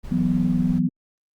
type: noise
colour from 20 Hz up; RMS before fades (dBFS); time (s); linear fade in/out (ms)
brown; -35; 0.03-0.8; 20
type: chord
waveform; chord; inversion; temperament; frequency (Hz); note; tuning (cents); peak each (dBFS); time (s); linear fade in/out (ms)
sine; E suspended second; none; equal; 164.81 / 185 / 246.9; E3 / F#3 / B3; 0 / 0 / 0; -23 / -22 / -22; 0.11-0.89; 10
effects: Opus 48 kbps